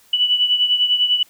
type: beating tone pair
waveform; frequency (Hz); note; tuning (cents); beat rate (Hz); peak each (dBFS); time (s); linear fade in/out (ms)
sine; 2960 / 2970; F#7 / F#7; 0 / +6; 10; -15 / -21; 0.13-1.23; 5
effects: white hiss -53 dBFS RMS until 1.29 s